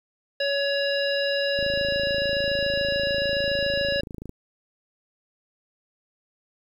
harmonic tone, 561 Hz, C#5, 21 cents sharp, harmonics 1 / 3 / 5 / 7 / 9, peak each -24 / -29 / -31 / -32 / -34 dBFS, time 0.4-4.01 s, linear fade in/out 5 ms
click train, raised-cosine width 3 ms, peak -23 dBFS, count 74, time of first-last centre 1.59-4.294 s, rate 27 Hz
effects 9-bit

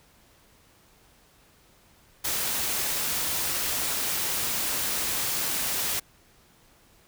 white noise, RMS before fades -28 dBFS, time 2.24-6 s, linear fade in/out 10 ms, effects pink hiss -59 dBFS RMS until 7.07 s

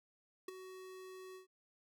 square tone with ADSR envelope, 373.9 Hz, F#4, 18 cents sharp, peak -39 dBFS, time 0.48-1.47 s, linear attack 5 ms, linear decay 12 ms, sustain -11 dB, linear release 120 ms, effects none

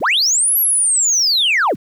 sine linear two-way sweep, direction up then down, 51.8 to 11840 to 71.3 Hz, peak -10 dBFS, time 0-1.76 s, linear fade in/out 50 ms, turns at 0.58 s, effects tanh soft clip ceiling -10 dBFS + 8-bit

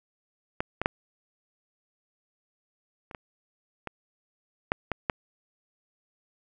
clicks, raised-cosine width 0.5 ms, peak -12 / -13 / -7 / -28 / -22 / -19 / -8 / -13 / -9 dBFS, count 9, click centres 0.605 / 0.816 / 0.859 / 3.112 / 3.148 / 3.873 / 4.719 / 4.917 / 5.098 s, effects none

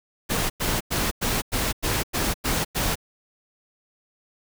pink noise bursts, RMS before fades -24 dBFS, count 9, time 0.29-2.956 s, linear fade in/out 20 ms, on 210 ms, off 97 ms, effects none

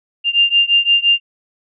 sine beating tone pair, 2794 / 2799.8 Hz, F7 / F7, 0 / +4 cents, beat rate 5.8 Hz, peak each -13 / -14 dBFS, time 0.24-1.2 s, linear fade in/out 50 ms, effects none

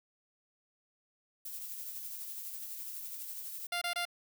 violet noise with tremolo, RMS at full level -41 dBFS, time 1.45-3.67 s, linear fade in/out 5 ms, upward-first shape triangle, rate 12 Hz, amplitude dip 40%
10% pulse tone bursts, 698.5 Hz, F5, in tune, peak -24 dBFS, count 3, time 3.72-4.053 s, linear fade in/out 5 ms, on 95 ms, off 24 ms
effects none

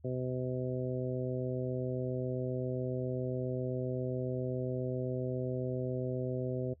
harmonic tone, 127.4 Hz, C3, 46 cents flat, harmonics 1 / 2 / 3 / 4 / 5, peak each -36 / -40 / -38 / -40 / -44 dBFS, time 0.04-6.74 s, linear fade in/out 10 ms, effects noise-tail reverb RT60 0.1 s tail -19 dB re dry + added 77 Hz sine -59 dBFS peak until 6.8 s

